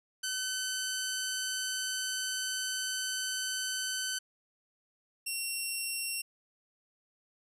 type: tone pair in turn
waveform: 10% pulse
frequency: 1521 / 2733 Hz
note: F#6 / F7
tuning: +47 / -38 cents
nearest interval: minor seventh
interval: 1015 cents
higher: second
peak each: -24 dBFS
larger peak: neither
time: 0.23-4.19 / 5.26-6.22 s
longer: first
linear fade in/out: 10 ms
effects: resampled to 32000 Hz